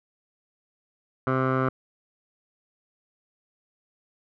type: tone with low-pass filter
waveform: 15% pulse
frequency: 130.81 Hz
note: C3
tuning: in tune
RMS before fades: -24 dBFS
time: 1.27-1.69 s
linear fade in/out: 2 ms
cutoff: 1300 Hz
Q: 2.8
effects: none